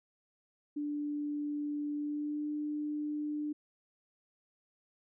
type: tone with pitch glide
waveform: sine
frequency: 293.7 to 298.3 Hz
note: D4 to D4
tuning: 0 to +27 cents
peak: -33 dBFS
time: 0.76-3.53 s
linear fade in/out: 10 ms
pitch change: +27 cents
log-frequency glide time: 1.95-2.47 s
effects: none